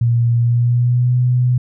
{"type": "tone with pitch glide", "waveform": "sine", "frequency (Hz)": [118.1, 124.55], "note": ["A#2", "B2"], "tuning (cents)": [23, 15], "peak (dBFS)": -11, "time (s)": [0.01, 1.58], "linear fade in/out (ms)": 5, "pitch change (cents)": 92, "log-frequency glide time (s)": [0.38, 1.16], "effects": []}